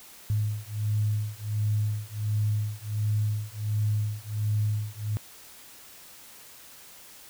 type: beating tone pair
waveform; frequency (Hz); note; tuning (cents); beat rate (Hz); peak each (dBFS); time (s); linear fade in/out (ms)
sine; 105.3 / 106.7; G#2 / G#2; +24 / +47; 1.4; -28; 0.3-5.17; 0
effects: white hiss -49 dBFS RMS until 7.29 s